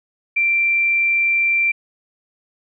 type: tone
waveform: sine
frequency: 2356 Hz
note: D7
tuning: 5 cents sharp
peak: -14 dBFS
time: 0.36-1.72 s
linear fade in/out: 10 ms
effects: none